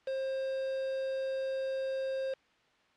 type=tone with quantisation; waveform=triangle; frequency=532 Hz; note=C5; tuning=29 cents sharp; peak=-30 dBFS; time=0.07-2.34 s; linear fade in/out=5 ms; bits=7; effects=white hiss -67 dBFS RMS until 2.96 s + low-pass 3000 Hz 12 dB/octave